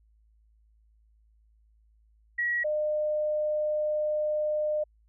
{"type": "tone pair in turn", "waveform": "sine", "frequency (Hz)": [1916, 605.9], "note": ["A#6", "D#5"], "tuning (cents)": [47, -46], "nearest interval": "octave + minor sixth", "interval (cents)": 1993, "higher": "first", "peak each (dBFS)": -25, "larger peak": "neither", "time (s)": [[2.38, 2.64], [2.64, 4.84]], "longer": "second", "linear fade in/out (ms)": 10, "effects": ["added 54 Hz sine -60 dBFS peak until 5.08 s"]}